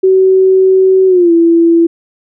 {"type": "tone with pitch glide", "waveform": "sine", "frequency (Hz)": [378.2, 335], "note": ["F#4", "E4"], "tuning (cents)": [38, 28], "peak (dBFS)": -4, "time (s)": [0.03, 1.87], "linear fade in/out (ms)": 10, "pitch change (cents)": -210, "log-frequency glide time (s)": [1.07, 1.32], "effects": []}